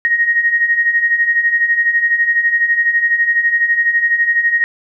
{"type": "beating tone pair", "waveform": "sine", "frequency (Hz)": [1864.7, 1876.7], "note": ["A#6", "A#6"], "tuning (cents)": [0, 11], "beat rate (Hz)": 12, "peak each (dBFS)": [-18, -12], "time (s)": [0.05, 4.64], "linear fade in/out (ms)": 0, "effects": []}